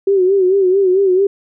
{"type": "tone with vibrato", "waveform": "sine", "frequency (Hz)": 380.5, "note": "F#4", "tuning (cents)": 48, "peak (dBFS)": -9, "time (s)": [0.07, 1.27], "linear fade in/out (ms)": 5, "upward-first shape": "sine", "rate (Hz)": 4.5, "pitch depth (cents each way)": 84, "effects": []}